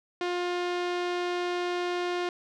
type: tone with low-pass filter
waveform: sawtooth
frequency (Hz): 354.4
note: F4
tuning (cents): +25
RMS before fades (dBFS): -30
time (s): 0.21-2.29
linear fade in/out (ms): 2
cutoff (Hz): 4000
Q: 0.99
effects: none